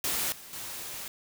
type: noise with level steps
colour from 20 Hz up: white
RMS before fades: -30 / -47 / -39 dBFS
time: 0.04-1.08 s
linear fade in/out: 2 ms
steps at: 0.32 / 0.53 s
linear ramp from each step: 2 ms
effects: none